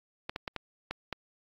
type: clicks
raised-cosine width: 0.3 ms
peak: -18 dBFS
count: 6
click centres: 0.295 / 0.361 / 0.478 / 0.563 / 0.91 / 1.127 s
effects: AAC 64 kbps